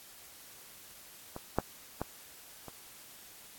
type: clicks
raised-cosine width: 1 ms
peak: -26 / -12 / -18 / -30 dBFS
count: 4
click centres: 1.364 / 1.586 / 2.016 / 2.683 s
effects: white hiss -53 dBFS RMS until 3.58 s + AAC 64 kbps